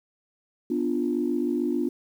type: chord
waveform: sine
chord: B diminished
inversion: none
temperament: equal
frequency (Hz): 246.9 / 293.7 / 349.2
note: B3 / D4 / F4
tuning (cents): 0 / 0 / 0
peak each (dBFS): -27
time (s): 0.7-1.89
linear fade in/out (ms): 5
effects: tanh soft clip ceiling -13 dBFS + 9-bit